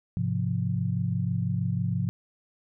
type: chord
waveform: sine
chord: F minor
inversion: first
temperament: just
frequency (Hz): 104.77 / 130.96 / 174.61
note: Ab2 / C3 / F3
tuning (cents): +16 / +2 / 0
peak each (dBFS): -29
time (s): 0.17-2.09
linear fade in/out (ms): 0
effects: none